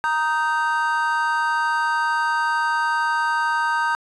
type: chord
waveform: triangle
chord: Eb major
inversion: second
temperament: just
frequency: 933.4 / 1244.5 / 1555.6 Hz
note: Bb5 / Eb6 / G6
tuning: +2 / 0 / -14 cents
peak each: -20 / -24 / -21 dBFS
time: 0.04-3.95 s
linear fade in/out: 0 ms
effects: resampled to 24000 Hz + 8-bit